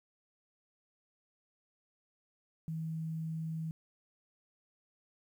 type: tone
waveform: sine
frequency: 160.7 Hz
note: E3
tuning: 44 cents flat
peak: -35 dBFS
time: 2.68-3.71 s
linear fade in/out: 0 ms
effects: 11-bit